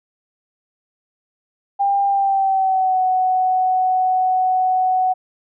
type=tone with pitch glide; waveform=sine; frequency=797 to 743.6 Hz; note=G5 to F#5; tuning=+28 to +8 cents; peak=-14 dBFS; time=1.79-5.14 s; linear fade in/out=20 ms; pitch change=-120 cents; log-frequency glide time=2.07-3.01 s; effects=none